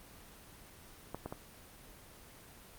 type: clicks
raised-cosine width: 1 ms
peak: -25 dBFS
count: 3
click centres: 1.146 / 1.26 / 1.325 s
effects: pink hiss -55 dBFS RMS until 2.78 s + Opus 24 kbps